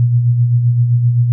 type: tone with tremolo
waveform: sine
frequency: 120.3 Hz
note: B2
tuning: 45 cents flat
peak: -7 dBFS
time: 0-1.32 s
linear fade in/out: 0 ms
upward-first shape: sine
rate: 7.7 Hz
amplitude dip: 45%
effects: none